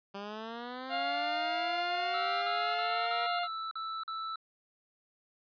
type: linear sweep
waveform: 10% pulse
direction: up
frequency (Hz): 196.4 to 476.5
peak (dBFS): -31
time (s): 0.14-3.27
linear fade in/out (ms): 10
type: harmonic tone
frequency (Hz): 702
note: F5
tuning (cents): +9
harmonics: 1 / 2 / 3 / 4 / 5 / 6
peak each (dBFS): -32 / -39 / -42 / -41 / -45 / -44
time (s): 0.89-3.48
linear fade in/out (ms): 50
type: tone bursts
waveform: square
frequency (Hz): 1318.5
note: E6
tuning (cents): 0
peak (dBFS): -36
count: 7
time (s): 2.14-4.358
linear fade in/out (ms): 2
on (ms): 280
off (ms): 43
effects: resampled to 11025 Hz